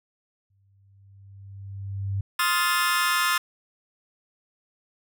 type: tone with exponential growth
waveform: sine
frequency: 98.3 Hz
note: G2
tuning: 5 cents sharp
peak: -23 dBFS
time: 0.5-2.21 s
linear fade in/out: 5 ms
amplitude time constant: 370 ms
type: chord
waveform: sawtooth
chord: F dominant seventh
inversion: second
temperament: just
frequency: 1047.7 / 1257.2 / 1396.9 / 1746.1 Hz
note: C6 / Eb6 / F6 / A6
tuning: +2 / +18 / 0 / -14 cents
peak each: -23 dBFS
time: 2.39-3.38 s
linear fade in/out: 5 ms
effects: none